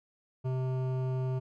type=tone with hard clipping; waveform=triangle; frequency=129.4 Hz; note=C3; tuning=19 cents flat; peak=-31 dBFS; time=0.44-1.4 s; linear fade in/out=20 ms; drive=17 dB; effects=none